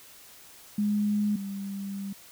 sine tone pair in turn, 207.7 / 197.58 Hz, G#3 / G3, 0 / +14 cents, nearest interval minor second, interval 86 cents, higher first, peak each -23 / -32 dBFS, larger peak first, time 0.78-1.36 / 1.36-2.13 s, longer second, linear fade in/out 5 ms, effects white hiss -51 dBFS RMS until 2.31 s

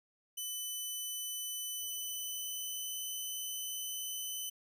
10% pulse tone with pitch glide, 3000 to 3021 Hz, F#7 to F#7, +23 to +35 cents, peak -30 dBFS, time 0.37-4.5 s, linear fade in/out 10 ms, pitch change +12 cents, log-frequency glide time 1.75-3.04 s, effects none

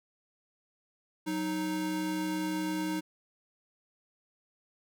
square tone pair together, 184.98 / 311.1 Hz, F#3 / D#4, 0 / 0 cents, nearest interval major sixth, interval 900 cents, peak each -38 / -32 dBFS, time 1.26-3.01 s, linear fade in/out 20 ms, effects none

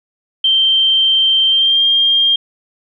sine tone with pitch glide, 3136 to 3207 Hz, G7 to G7, 0 to +39 cents, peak -9 dBFS, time 0.44-2.36 s, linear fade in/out 5 ms, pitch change +39 cents, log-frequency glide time 1.48-1.85 s, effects none

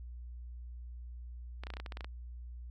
clicks, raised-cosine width 0.3 ms, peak -27 dBFS, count 11, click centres 1.636 / 1.669 / 1.703 / 1.738 / 1.769 / 1.8 / 1.862 / 1.922 / 1.971 / 2.008 / 2.045 s, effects added 60 Hz sine -43 dBFS peak until 2.7 s

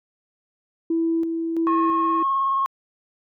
sine tone with tremolo, 329.6 Hz, E4, in tune, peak -18 dBFS, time 0.9-2.23 s, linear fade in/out 5 ms, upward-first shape square, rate 1.5 Hz, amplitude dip 40%
sine tone with vibrato, 1085 Hz, C#6, 37 cents flat, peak -18 dBFS, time 1.67-2.66 s, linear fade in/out 0 ms, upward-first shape triangle, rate 19 Hz, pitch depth 28 cents each way
effects tanh soft clip ceiling -12 dBFS

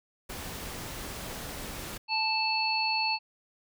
pink noise, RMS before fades -39 dBFS, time 0.29-1.98 s, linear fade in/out 10 ms
harmonic tone, 880 Hz, A5, in tune, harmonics 1 / 3 / 5, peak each -30 / -30 / -30 dBFS, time 2.08-3.19 s, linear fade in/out 50 ms
effects none

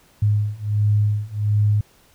sine beating tone pair, 103.83 / 105.23 Hz, G#2 / G#2, 0 / +23 cents, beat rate 1.4 Hz, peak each -20 / -19 dBFS, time 0.22-1.81 s, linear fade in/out 5 ms, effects pink hiss -55 dBFS RMS until 2.14 s

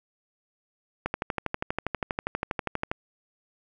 click train, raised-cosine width 0.5 ms, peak -12 dBFS, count 24, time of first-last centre 1.06-2.915 s, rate 12.4 Hz, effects none

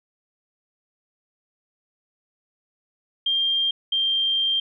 sine tone pair in turn, 3193 / 3175 Hz, G7 / G7, +31 / +21 cents, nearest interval unison, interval 10 cents, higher first, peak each -19 dBFS, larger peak neither, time 3.26-3.71 / 3.92-4.6 s, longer second, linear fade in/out 5 ms, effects none

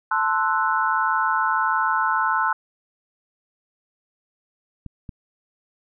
sine chord, F# half-diminished seventh, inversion first, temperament equal, 880 / 1046.5 / 1318.5 / 1480 Hz, A5 / C6 / E6 / F#6, 0 / 0 / 0 / 0 cents, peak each -24 dBFS, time 0.11-2.53 s, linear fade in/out 5 ms
clicks, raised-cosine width 5 ms, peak -22 dBFS, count 2, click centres 4.863 / 5.092 s
effects none

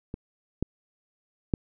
clicks, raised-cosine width 3 ms, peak -21 / -13 / -10 dBFS, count 3, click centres 0.141 / 0.626 / 1.538 s, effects none

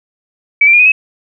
sine tone with pitch steps, 2287 / 2354 / 2423 / 2494 / 2567 Hz, D7 / D7 / D#7 / D#7 / E7, -47 / +3 / -47 / +3 / -47 cents, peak -4 dBFS, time 0.61-0.92 s, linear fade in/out 5 ms, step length 62 ms, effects none

